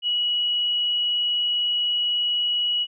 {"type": "tone", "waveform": "sine", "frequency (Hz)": 2921, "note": "F#7", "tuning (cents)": -23, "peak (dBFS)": -20, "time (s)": [0.02, 2.87], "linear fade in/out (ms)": 50, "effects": []}